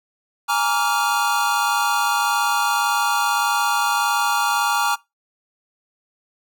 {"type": "chord", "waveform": "square", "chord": "Bb dominant seventh", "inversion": "third", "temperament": "equal with one note detuned", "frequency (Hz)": [830.6, 932.3, 1153.8, 1396.9], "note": ["Ab5", "Bb5", "D6", "F6"], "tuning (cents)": [0, 0, -31, 0], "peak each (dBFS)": -24, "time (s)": [0.48, 4.96], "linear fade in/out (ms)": 20, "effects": ["noise-tail reverb RT60 0.2 s tail -21 dB re dry"]}